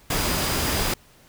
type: tone in noise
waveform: sine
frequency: 4911 Hz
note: D#8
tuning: 23 cents flat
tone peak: -35 dBFS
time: 0.1-0.94 s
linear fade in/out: 5 ms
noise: pink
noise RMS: -24 dBFS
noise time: 0.1-0.94 s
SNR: -14 dB
effects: pink hiss -54 dBFS RMS until 1.28 s